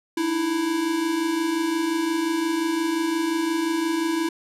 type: tone pair together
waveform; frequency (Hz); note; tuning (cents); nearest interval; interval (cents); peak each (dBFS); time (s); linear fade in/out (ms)
square; 303.9 / 329.6; D#4 / E4; -41 / 0; minor second; 141; -30 / -23; 0.17-4.29; 5
effects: low-pass 12000 Hz 12 dB/octave